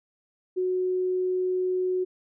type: tone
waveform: sine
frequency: 367.9 Hz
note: F#4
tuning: 10 cents flat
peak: -23 dBFS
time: 0.56-2.05 s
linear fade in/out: 20 ms
effects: none